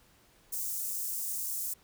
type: high-pass noise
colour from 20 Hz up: white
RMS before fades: -35 dBFS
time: 0.52-1.74 s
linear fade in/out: 10 ms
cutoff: 6700 Hz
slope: 24 dB/octave
effects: pink hiss -63 dBFS RMS until 1.83 s